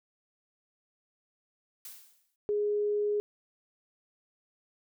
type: noise with exponential decay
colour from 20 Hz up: blue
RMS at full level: -42 dBFS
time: 1.85-2.36 s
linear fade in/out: 2 ms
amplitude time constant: 110 ms
type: tone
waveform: sine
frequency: 415.3 Hz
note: G#4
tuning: in tune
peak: -26 dBFS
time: 2.49-3.2 s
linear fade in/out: 0 ms
effects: none